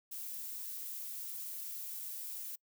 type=noise; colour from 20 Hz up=violet; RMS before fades=-43 dBFS; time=0.11-2.56 s; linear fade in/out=10 ms; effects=noise-tail reverb RT60 0.1 s tail -25 dB re dry